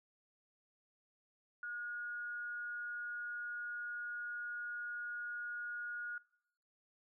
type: tone with amplitude modulation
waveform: sine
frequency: 1441 Hz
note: F#6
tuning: 46 cents flat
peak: -39 dBFS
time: 1.63-6.18 s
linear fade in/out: 2 ms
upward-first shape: sine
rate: 233 Hz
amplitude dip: 30%
effects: noise-tail reverb RT60 0.7 s tail -22 dB re dry